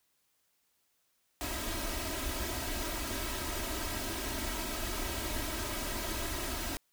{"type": "noise with comb filter", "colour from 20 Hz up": "pink", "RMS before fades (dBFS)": -36, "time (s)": [1.41, 6.77], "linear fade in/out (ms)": 0, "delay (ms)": 3.1, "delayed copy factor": 0.75, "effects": ["white hiss -75 dBFS RMS until 6.92 s"]}